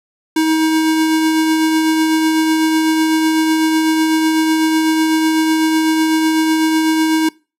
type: tone with tremolo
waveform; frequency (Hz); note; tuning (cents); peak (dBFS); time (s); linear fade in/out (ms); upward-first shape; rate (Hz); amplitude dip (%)
square; 317.4; D#4; +35; -11; 0.36-7.29; 5; triangle; 8; 30
effects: noise-tail reverb RT60 0.3 s tail -23 dB re dry + resampled to 32000 Hz